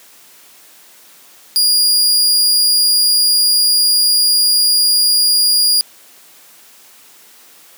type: tone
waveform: sawtooth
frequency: 4846 Hz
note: D#8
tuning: 47 cents flat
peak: -7 dBFS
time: 1.56-5.81 s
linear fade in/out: 0 ms
effects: white hiss -44 dBFS RMS until 7.77 s + high-pass 200 Hz 12 dB/octave